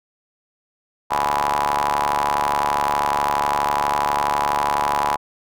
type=ring-modulated tone; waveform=sawtooth; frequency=72.1 Hz; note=D2; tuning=31 cents flat; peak=-11 dBFS; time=1.1-5.17 s; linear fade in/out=20 ms; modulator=915 Hz; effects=none